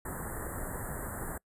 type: band-stop noise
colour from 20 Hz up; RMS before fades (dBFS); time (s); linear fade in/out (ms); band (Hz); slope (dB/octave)
pink; -38; 0.05-1.38; 5; 1900 to 7600; 96
effects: noise-tail reverb RT60 0.1 s tail -25 dB re dry + resampled to 32000 Hz